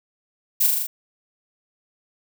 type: noise with echo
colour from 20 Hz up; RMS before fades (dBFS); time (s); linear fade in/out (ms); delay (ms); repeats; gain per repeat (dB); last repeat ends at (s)
violet; -18; 0.6-0.67; 10; 40; 5; -2; 0.87
effects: none